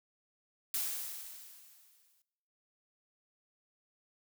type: noise with exponential decay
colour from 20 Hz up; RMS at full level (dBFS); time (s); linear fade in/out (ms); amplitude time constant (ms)
blue; -33; 0.74-2.22; 2; 320
effects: noise-tail reverb RT60 1.0 s tail -20 dB re dry